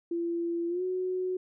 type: tone with pitch glide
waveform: sine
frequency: 340 to 368.6 Hz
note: F4 to F#4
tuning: -46 to -7 cents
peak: -28 dBFS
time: 0.11-1.37 s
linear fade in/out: 5 ms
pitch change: +139 cents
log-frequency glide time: 0.68-0.83 s
effects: none